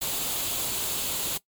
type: noise with comb filter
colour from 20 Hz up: white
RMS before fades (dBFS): -29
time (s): 0.01-1.38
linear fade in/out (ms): 10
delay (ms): 0.27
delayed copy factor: +0.5
effects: noise-tail reverb RT60 0.1 s tail -20 dB re dry + MP3 96 kbps